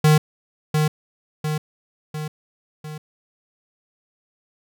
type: tone with echo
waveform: square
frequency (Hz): 153.1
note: D#3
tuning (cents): -28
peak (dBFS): -12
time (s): 0.04-0.18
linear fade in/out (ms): 5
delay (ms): 700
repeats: 4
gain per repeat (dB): -5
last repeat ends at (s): 2.98
effects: none